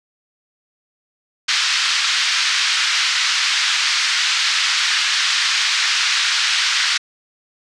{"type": "band-pass noise", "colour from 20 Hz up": "white", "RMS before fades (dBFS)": -18, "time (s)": [1.48, 6.98], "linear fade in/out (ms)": 10, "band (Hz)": [1300, 5200], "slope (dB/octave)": 24, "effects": ["resampled to 22050 Hz"]}